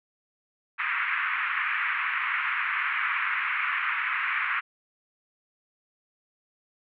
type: band-pass noise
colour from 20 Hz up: white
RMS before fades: -28 dBFS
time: 0.78-4.61 s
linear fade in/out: 20 ms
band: 1100 to 2400 Hz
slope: 48 dB/octave
effects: none